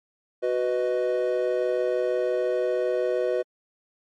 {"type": "chord", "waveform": "triangle", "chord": "B major", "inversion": "second", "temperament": "equal with one note detuned", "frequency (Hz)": [370, 496.5, 622.3], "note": ["F#4", "B4", "D#5"], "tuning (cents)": [0, 9, 0], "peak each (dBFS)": [-25, -23, -26], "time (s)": [0.42, 3.43], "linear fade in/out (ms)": 20, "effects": ["MP3 48 kbps"]}